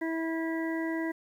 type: harmonic tone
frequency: 325.7 Hz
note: E4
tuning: 21 cents flat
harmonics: 1 / 2 / 3 / 5 / 6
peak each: -30 / -39 / -42 / -43 / -39 dBFS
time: 0.01-1.12 s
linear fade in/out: 10 ms
effects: 10-bit